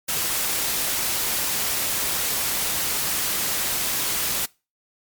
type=noise; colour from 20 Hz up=white; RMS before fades=-24 dBFS; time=0.08-4.46 s; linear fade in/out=10 ms; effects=noise-tail reverb RT60 0.3 s tail -24 dB re dry + MP3 96 kbps